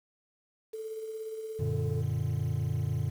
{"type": "tone with tremolo", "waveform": "sine", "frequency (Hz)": 440, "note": "A4", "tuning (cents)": 0, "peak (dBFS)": -34, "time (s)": [0.73, 2.02], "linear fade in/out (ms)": 10, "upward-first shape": "sine", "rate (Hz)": 17, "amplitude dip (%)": 40}
{"type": "chord", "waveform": "triangle", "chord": "Gb augmented", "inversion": "none", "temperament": "equal", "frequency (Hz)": [92.5, 116.54, 146.83], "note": ["Gb2", "Bb2", "D3"], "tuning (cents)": [0, 0, 0], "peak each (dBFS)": [-31, -29, -30], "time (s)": [1.59, 3.1], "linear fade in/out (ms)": 10}
{"effects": ["tanh soft clip ceiling -19 dBFS", "9-bit"]}